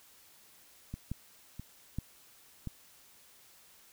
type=clicks; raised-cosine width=5 ms; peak=-26 / -23 / -29 / -22 / -25 dBFS; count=5; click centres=0.94 / 1.116 / 1.596 / 1.986 / 2.673 s; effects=white hiss -60 dBFS RMS until 3.92 s